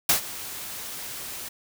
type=noise with ADSR envelope; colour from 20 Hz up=white; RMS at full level=-18 dBFS; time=0.09-1.49 s; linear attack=4 ms; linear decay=110 ms; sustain=-18 dB; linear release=10 ms; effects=none